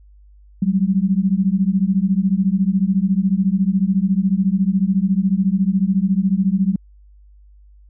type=beating tone pair; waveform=sine; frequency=185 / 199 Hz; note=F#3 / G3; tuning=0 / +26 cents; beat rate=14 Hz; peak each=-17 dBFS; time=0.62-6.76 s; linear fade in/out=5 ms; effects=added 50 Hz sine -44 dBFS peak until 7.89 s

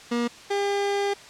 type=tone pair in turn; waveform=30% pulse; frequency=238.1 / 401.9 Hz; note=A#3 / G4; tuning=+37 / +43 cents; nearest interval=major sixth; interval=906 cents; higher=second; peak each=-20 dBFS; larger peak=neither; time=0.11-0.28 / 0.5-1.14 s; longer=second; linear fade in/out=10 ms; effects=white hiss -45 dBFS RMS until 1.29 s + low-pass 6000 Hz 12 dB/octave

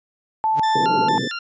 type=tone; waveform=sine; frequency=877 Hz; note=A5; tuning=6 cents flat; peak=-16 dBFS; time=0.44-1.18 s; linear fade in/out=0 ms
type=tone with exponential growth; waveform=sawtooth; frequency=146.83 Hz; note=D3; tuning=in tune; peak=-20 dBFS; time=0.51-0.6 s; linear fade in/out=2 ms; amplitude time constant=18 ms
type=tone with vibrato; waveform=20% pulse; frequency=1568 Hz; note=G6; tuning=in tune; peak=-21 dBFS; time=0.63-1.39 s; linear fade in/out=5 ms; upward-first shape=square; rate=2.2 Hz; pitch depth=210 cents each way
type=band-pass noise; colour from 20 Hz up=white; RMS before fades=-25 dBFS; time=0.75-1.28 s; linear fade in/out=5 ms; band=120 to 510 Hz; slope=96 dB/octave
effects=resampled to 16000 Hz

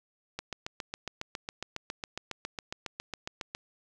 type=click train; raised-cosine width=0.2 ms; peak=-18 dBFS; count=24; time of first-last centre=0.39-3.549 s; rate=7.28 Hz; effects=none

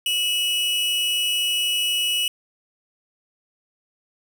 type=tone pair together; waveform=45% pulse; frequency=2600 / 2933 Hz; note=E7 / F#7; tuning=-24 / -16 cents; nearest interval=major second; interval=208 cents; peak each=-30 / -20 dBFS; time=0.06-2.28 s; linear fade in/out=2 ms; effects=none

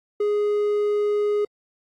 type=tone; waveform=triangle; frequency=415.3 Hz; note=G#4; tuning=in tune; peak=-17 dBFS; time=0.2-1.45 s; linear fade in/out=5 ms; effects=AAC 64 kbps

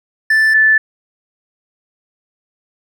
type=tone pair in turn; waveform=triangle / sine; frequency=1760 / 1751.8 Hz; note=A6 / A6; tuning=0 / -8 cents; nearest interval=unison; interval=8 cents; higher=first; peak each=-7 dBFS; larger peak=neither; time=0.3-0.54 / 0.54-0.78 s; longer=neither; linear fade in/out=5 ms; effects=none

